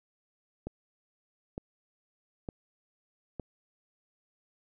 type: click train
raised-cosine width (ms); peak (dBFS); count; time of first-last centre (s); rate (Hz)
2; -23; 4; 0.67-3.397; 1.1
effects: none